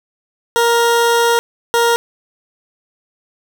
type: tone bursts at uneven times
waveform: 20% pulse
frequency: 468.8 Hz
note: A#4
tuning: 10 cents sharp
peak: -6 dBFS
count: 2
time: 0.56-1.39 / 1.74-1.96 s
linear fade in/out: 0 ms
effects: none